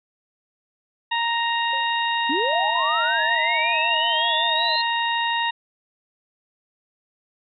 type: harmonic tone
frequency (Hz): 932.3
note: A#5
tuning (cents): 0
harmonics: 1 / 2 / 3 / 4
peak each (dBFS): -23 / -26 / -28 / -29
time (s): 1.11-5.51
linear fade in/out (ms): 10
type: tone with exponential decay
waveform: sine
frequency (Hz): 542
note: C#5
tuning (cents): -39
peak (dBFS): -32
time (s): 1.73-1.97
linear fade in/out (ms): 2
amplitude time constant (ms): 51
type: linear sweep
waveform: sine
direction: up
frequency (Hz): 250 to 4186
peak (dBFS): -23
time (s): 2.29-4.82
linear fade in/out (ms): 10
type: tone with vibrato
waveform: sine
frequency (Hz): 659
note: E5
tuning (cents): -1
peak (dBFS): -29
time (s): 2.52-4.76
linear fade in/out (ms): 2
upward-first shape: sine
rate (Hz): 5.3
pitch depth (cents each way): 92
effects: none